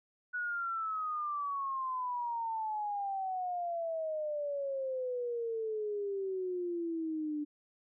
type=exponential sweep; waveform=sine; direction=down; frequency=1476 to 293.7 Hz; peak=-33 dBFS; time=0.33-7.45 s; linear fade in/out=20 ms; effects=none